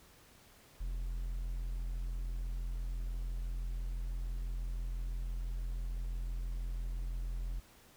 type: tone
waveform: triangle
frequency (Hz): 43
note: F1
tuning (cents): -26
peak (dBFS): -33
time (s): 0.8-7.6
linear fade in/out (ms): 10
effects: pink hiss -61 dBFS RMS until 7.96 s